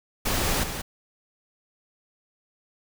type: noise with echo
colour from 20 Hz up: pink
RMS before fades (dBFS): -25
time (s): 0.25-0.64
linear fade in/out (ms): 10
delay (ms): 180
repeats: 1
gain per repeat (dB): -7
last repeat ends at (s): 0.82
effects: none